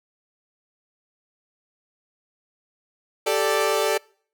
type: chord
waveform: sawtooth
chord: G suspended second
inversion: none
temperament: equal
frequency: 392 / 440 / 587.3 Hz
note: G4 / A4 / D5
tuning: 0 / 0 / 0 cents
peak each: -22 / -19 / -20 dBFS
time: 3.26-3.98 s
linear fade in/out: 10 ms
effects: noise-tail reverb RT60 0.5 s tail -25 dB re dry